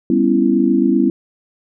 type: chord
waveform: sine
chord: C# half-diminished seventh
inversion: second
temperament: just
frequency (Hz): 199.57 / 249.5 / 277.2 / 332.6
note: G3 / B3 / C#4 / E4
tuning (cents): +31 / +18 / 0 / +16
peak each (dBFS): -18 / -16 / -17 / -16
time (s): 0.1-1.1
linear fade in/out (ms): 2
effects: none